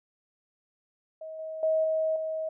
sine tone with level steps, 635 Hz, D#5, 35 cents sharp, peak -37 / -34 / -22 / -24 / -29 dBFS, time 1.21-2.49 s, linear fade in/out 5 ms, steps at 1.39 / 1.63 / 1.84 / 2.16 s, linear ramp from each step 2 ms, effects none

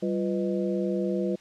sine tone cluster, 194 / 348.4 / 499.2 / 618 Hz, G3 / F4 / B4 / D#5, -18 / -4 / +19 / -12 cents, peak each -28 / -29 / -31 / -36 dBFS, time 0.02-1.36 s, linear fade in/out 10 ms, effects white hiss -54 dBFS RMS until 1.4 s + low-pass 5000 Hz 12 dB/octave

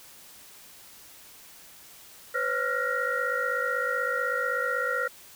sine tone cluster, 501 / 550 / 1382 / 1438 / 1887 Hz, B4 / C#5 / F6 / F#6 / A#6, +25 / -14 / -19 / -50 / +21 cents, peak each -32 / -35 / -29 / -33 / -32 dBFS, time 2.34-5.08 s, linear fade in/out 10 ms, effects white hiss -50 dBFS RMS until 5.35 s

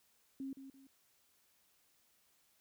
sine tone with echo, 269.8 Hz, C#4, 47 cents flat, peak -40 dBFS, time 0.4-0.53 s, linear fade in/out 2 ms, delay 170 ms, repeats 2, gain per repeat -9 dB, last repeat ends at 0.87 s, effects white hiss -73 dBFS RMS until 2.6 s

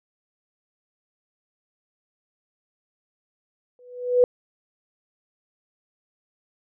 sine tone with exponential growth, 493.9 Hz, B4, in tune, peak -10 dBFS, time 3.79-4.24 s, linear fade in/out 1 ms, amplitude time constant 96 ms, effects none

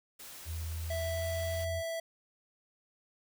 white noise, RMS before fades -48 dBFS, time 0.19-1.65 s, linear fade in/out 10 ms
sine tone with pitch glide, 81.5 to 85.9 Hz, E2 to F2, -19 to -28 cents, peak -35 dBFS, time 0.45-1.83 s, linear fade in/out 50 ms, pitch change +91 cents, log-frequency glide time 0.84-1.29 s
square tone, 659.3 Hz, E5, in tune, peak -35 dBFS, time 0.9-2 s, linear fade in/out 5 ms
effects none

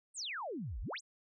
sine exponential two-way sweep, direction down then up, 9240 to 41.2 to 9240 Hz, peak -38 dBFS, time 0.14-1.01 s, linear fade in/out 50 ms, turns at 0.81 s, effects none

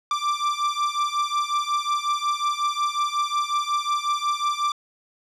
45% pulse beating tone pair, 1174.7 / 1180.2 Hz, D6 / D6, 0 / +8 cents, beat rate 5.5 Hz, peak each -25 dBFS, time 0.11-4.72 s, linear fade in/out 2 ms, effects low-pass 6000 Hz 12 dB/octave

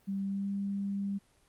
sine tone with pitch glide, 196 to 198.85 Hz, G3 to G3, 0 to +25 cents, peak -31 dBFS, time 0.07-1.19 s, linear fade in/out 20 ms, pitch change +25 cents, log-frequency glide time 0.25-0.5 s, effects pink hiss -67 dBFS RMS until 1.48 s + Opus 24 kbps

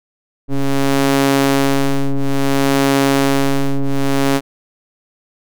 sawtooth ring-modulated tone, 137.7 Hz, C#3, 11 cents flat, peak -5 dBFS, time 0.48-4.41 s, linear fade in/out 50 ms, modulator 138 Hz, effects none

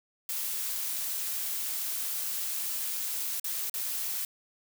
blue noise with dropouts, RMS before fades -33 dBFS, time 0.29-4.25 s, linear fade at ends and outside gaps 1 ms, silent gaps 3.398-3.443 / 3.697-3.74 s, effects none

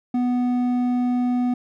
sine tone with hard clipping, 246.9 Hz, B3, in tune, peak -20 dBFS, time 0.14-1.54 s, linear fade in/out 5 ms, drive 6 dB, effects none

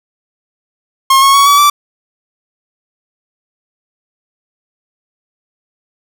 45% pulse tone with pitch steps, 1074 / 1095.9 / 1118.3 / 1141.2 / 1164.5 Hz, C6 / C#6 / C#6 / C#6 / D6, +45 / -20 / +15 / +50 / -15 cents, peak -5 dBFS, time 1.1-1.7 s, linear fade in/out 5 ms, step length 120 ms, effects none

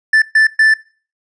triangle tone bursts at uneven times, 1760 Hz, A6, in tune, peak -5 dBFS, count 3, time 0.13-0.22 / 0.35-0.47 / 0.59-0.74 s, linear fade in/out 5 ms, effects noise-tail reverb RT60 0.4 s tail -21 dB re dry + resampled to 22050 Hz

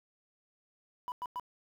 sine tone bursts, 987.8 Hz, B5, in tune, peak -32 dBFS, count 3, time 1.08-1.397 s, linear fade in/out 0 ms, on 39 ms, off 100 ms, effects tanh soft clip ceiling -34 dBFS + 10-bit

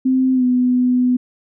sine tone with pitch glide, 259.9 to 249.7 Hz, C4 to B3, -11 to +19 cents, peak -12 dBFS, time 0.05-1.17 s, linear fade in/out 10 ms, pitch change -70 cents, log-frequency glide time 0.34-0.44 s, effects none

